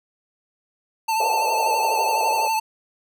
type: tone with vibrato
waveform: square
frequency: 884 Hz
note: A5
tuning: 8 cents sharp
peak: -20 dBFS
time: 1.08-2.6 s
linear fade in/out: 10 ms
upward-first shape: sine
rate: 12 Hz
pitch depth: 36 cents each way
type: band-pass noise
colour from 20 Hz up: white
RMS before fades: -27 dBFS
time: 1.2-2.48 s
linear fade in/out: 5 ms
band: 430 to 840 Hz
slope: 48 dB/octave
effects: none